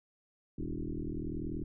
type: tone with frequency modulation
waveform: sine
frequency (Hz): 156.2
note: D#3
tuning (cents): +7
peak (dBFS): -34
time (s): 0.58-1.64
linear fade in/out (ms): 5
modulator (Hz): 40.4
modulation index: 4.9
effects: none